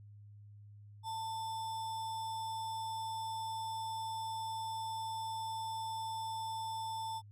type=tone with sample-and-hold; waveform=sine; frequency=892 Hz; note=A5; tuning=23 cents sharp; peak=-37 dBFS; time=1.03-7.22 s; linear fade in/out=50 ms; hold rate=4410 Hz; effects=added 103 Hz sine -52 dBFS peak until 7.31 s + low-pass 11000 Hz 12 dB/octave